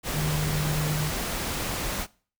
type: tone in noise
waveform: sine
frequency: 151.8 Hz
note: D#3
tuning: 42 cents flat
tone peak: -25 dBFS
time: 0.12-1.11 s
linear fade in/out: 50 ms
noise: pink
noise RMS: -30 dBFS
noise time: 0.03-2.07 s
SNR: +2 dB
effects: noise-tail reverb RT60 0.4 s tail -21 dB re dry